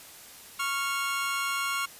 25% pulse tone pair together, 1101.2 / 1393 Hz, C#6 / F6, -12 / -5 cents, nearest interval major third, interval 407 cents, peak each -27 dBFS, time 0.59-1.86 s, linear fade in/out 10 ms, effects white hiss -48 dBFS RMS until 1.99 s + resampled to 32000 Hz

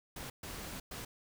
pink noise bursts at uneven times, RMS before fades -44 dBFS, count 3, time 0.16-0.3 / 0.43-0.8 / 0.91-1.05 s, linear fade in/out 5 ms, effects none

